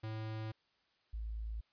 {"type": "tone pair in turn", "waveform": ["square", "sine"], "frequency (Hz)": [109.7, 54.75], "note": ["A2", "A1"], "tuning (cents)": [-5, -8], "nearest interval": "octave", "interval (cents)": 1203, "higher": "first", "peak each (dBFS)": [-40, -38], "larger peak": "second", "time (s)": [[0.03, 0.52], [1.13, 1.61]], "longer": "first", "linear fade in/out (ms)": 10, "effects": ["white hiss -75 dBFS RMS until 1.72 s", "resampled to 11025 Hz"]}